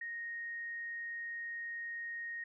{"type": "tone", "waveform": "sine", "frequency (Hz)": 1864.7, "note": "A#6", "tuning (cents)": 0, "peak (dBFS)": -39, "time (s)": [0.01, 2.44], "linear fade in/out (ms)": 5, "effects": []}